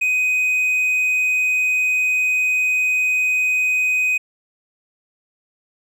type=tone; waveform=triangle; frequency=2505 Hz; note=D#7; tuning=11 cents sharp; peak=-14 dBFS; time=0.01-4.18 s; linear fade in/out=10 ms; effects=none